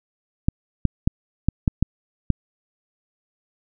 clicks, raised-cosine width 5 ms, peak -4 dBFS, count 7, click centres 0.485 / 0.853 / 1.075 / 1.486 / 1.678 / 1.826 / 2.303 s, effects none

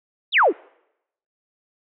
sine exponential sweep, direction down, 4100 to 263.8 Hz, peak -12 dBFS, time 0.32-0.53 s, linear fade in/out 50 ms, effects noise-tail reverb RT60 0.8 s tail -26 dB re dry

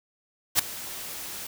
white noise with ADSR envelope, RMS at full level -18 dBFS, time 0.55-1.47 s, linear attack 41 ms, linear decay 6 ms, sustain -19 dB, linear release 5 ms, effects none

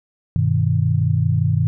sine chord, G augmented, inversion none, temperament equal, 98 / 123.47 / 155.56 Hz, G2 / B2 / D#3, 0 / 0 / 0 cents, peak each -19 dBFS, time 0.36-1.67 s, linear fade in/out 0 ms, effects none

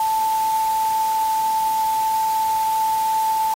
sine tone in noise, 880 Hz, A5, in tune, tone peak -17 dBFS, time 0-3.54 s, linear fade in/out 2 ms, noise white, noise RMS -34 dBFS, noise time 0-3.54 s, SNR +14 dB, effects AAC 48 kbps

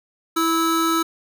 square tone pair together, 329.4 / 1304 Hz, E4 / E6, -1 / -19 cents, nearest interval 2 octaves, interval 2382 cents, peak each -21 / -21 dBFS, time 0.36-1.03 s, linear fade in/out 10 ms, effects none

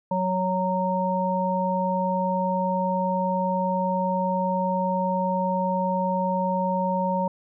harmonic tone, 185 Hz, F#3, in tune, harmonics 1 / 3 / 5, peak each -26 / -27 / -25 dBFS, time 0.11-7.28 s, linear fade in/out 5 ms, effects none

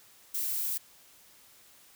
violet noise, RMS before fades -32 dBFS, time 0.34-0.78 s, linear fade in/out 10 ms, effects white hiss -58 dBFS RMS until 1.95 s

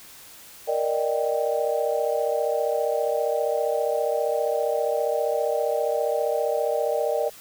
sine chord, Eb major seventh, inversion second, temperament equal, 466.2 / 587.3 / 622.3 / 784 Hz, Bb4 / D5 / Eb5 / G5, 0 / 0 / 0 / 0 cents, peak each -26 / -26 / -27 / -30 dBFS, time 0.67-7.3 s, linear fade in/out 20 ms, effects white hiss -46 dBFS RMS until 7.4 s

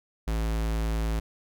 square tone, 55 Hz, A1, in tune, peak -26 dBFS, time 0.27-1.2 s, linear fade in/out 10 ms, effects none

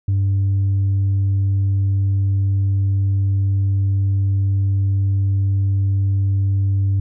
sine tone, 98 Hz, G2, in tune, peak -12 dBFS, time 0.08-7 s, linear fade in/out 5 ms, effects tanh soft clip ceiling -13 dBFS

